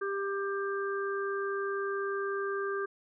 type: harmonic tone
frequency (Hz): 395.9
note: G4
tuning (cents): +17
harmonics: 1 / 3 / 4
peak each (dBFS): -32 / -37 / -38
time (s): 0.01-2.86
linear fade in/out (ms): 10
effects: none